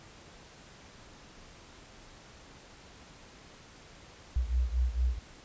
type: beating tone pair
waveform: sine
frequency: 60.2 / 64.6 Hz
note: B1 / C2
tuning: -44 / -21 cents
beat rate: 4.4 Hz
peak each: -28 / -31 dBFS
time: 4.36-5.19 s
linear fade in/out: 5 ms
effects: pink hiss -53 dBFS RMS until 5.44 s + resampled to 16000 Hz